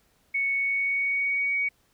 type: tone with pitch glide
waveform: sine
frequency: 2217 to 2248 Hz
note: C#7 to C#7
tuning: 0 to +24 cents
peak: -23 dBFS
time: 0.34-1.69 s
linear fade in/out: 10 ms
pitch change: +24 cents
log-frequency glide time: 0.53-1.49 s
effects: pink hiss -66 dBFS RMS until 1.93 s